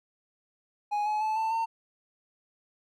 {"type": "tone with pitch steps", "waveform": "triangle", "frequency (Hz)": [830.6, 849, 867.9, 887.1, 906.8], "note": ["G#5", "G#5", "A5", "A5", "A#5"], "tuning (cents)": [0, 38, -24, 14, -48], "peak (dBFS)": -24, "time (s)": [0.91, 1.66], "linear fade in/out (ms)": 20, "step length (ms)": 150, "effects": []}